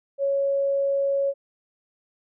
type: tone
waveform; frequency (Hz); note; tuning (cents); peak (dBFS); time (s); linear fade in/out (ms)
sine; 554.4; C#5; 0; -20; 0.18-1.34; 50
effects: none